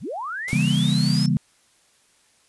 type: linear sweep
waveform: sine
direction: up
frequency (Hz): 69.9 to 5400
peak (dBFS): -27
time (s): 0-1.29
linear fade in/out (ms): 50
type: noise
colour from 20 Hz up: white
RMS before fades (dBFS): -34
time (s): 0.48-1.26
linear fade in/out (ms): 0
type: chord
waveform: sine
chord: C# diminished seventh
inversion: none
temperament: just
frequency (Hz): 138.59 / 166.31 / 199.57 / 239.5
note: C#3 / E3 / G3 / Bb3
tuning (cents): 0 / +16 / +31 / +47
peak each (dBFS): -22 / -22 / -23 / -25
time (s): 0.53-1.37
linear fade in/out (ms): 0
effects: white hiss -60 dBFS RMS until 2.48 s + resampled to 24000 Hz